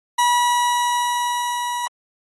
40% pulse tone with level ramp, 969 Hz, B5, 33 cents flat, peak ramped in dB -13 to -22 dBFS, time 0.18-1.88 s, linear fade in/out 10 ms, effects AAC 32 kbps

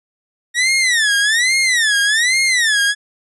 sawtooth tone with vibrato, 1864.7 Hz, A#6, in tune, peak -9 dBFS, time 0.54-2.95 s, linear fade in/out 50 ms, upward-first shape sine, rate 1.2 Hz, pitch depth 240 cents each way, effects resampled to 24000 Hz

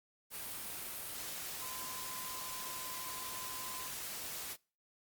sine tone in noise, 1026 Hz, C6, 34 cents flat, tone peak -48 dBFS, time 1.59-3.91 s, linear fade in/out 50 ms, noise white, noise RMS -43 dBFS, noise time 0.3-4.57 s, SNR -8 dB, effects noise-tail reverb RT60 0.4 s tail -26 dB re dry + Opus 32 kbps

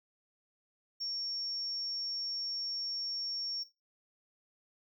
triangle tone, 5500 Hz, F8, 27 cents flat, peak -31 dBFS, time 1-3.64 s, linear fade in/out 20 ms, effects noise-tail reverb RT60 0.2 s tail -17 dB re dry + tanh soft clip ceiling -33 dBFS

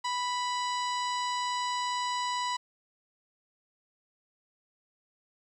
harmonic tone with a mistuned harmonic, 987.8 Hz, B5, in tune, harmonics 1 / 2 / 3 / 4 / 5 / 6 / 7 / 8, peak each -30 / -39 / -41 / -40 / -43 / -50 / -48 / -46 dBFS, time 0.04-2.57 s, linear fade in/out 10 ms, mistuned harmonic 6, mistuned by -67 cents, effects 11-bit

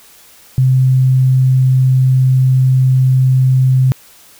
sine tone, 130 Hz, C3, 11 cents flat, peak -7 dBFS, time 0.58-3.92 s, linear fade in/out 0 ms, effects white hiss -43 dBFS RMS until 4.39 s

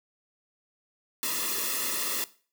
white noise with comb filter, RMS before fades -30 dBFS, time 1.23-2.24 s, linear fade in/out 0 ms, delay 1.3 ms, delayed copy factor -0.95, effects noise-tail reverb RT60 0.4 s tail -18 dB re dry + high-pass 200 Hz 12 dB/octave

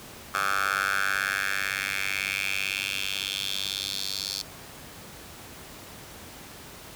10% pulse tone with high-pass filter sweep, 98 Hz, G2, in tune, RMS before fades -29 dBFS, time 0.34-4.42 s, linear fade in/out 5 ms, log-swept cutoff 1200 to 4500 Hz, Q 3.9, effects pink hiss -44 dBFS RMS until 6.95 s + high-pass 60 Hz 12 dB/octave

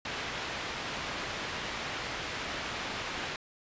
white low-pass noise, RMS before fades -37 dBFS, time 0.05-3.36 s, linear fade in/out 2 ms, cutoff 2900 Hz, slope 12 dB/octave, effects resampled to 16000 Hz

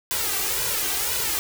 white noise with flanger, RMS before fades -25 dBFS, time 0.11-1.39 s, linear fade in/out 0 ms, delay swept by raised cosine 2 to 2.58 ms, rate 1.9 Hz, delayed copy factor +0.7, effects none

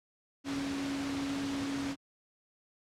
sine tone in noise, 277.2 Hz, C#4, in tune, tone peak -33 dBFS, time 0.44-1.96 s, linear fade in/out 50 ms, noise pink, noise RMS -39 dBFS, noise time 0.44-1.96 s, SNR +3 dB, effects high-pass 100 Hz 12 dB/octave + low-pass 6000 Hz 12 dB/octave

